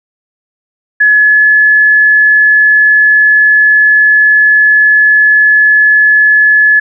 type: tone with pitch glide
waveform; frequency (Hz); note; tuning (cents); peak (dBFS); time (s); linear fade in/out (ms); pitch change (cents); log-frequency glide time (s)
sine; 1700 to 1711.8; G#6 to A6; +40 to -48; -3; 1-6.8; 10; +12; 1.11-1.45
effects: none